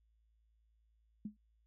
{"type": "tone with exponential decay", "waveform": "sine", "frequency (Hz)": 210, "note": "G#3", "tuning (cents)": 19, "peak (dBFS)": -36, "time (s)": [1.25, 1.37], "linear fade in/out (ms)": 5, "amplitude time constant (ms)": 24, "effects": ["added 55 Hz sine -70 dBFS peak until 1.66 s"]}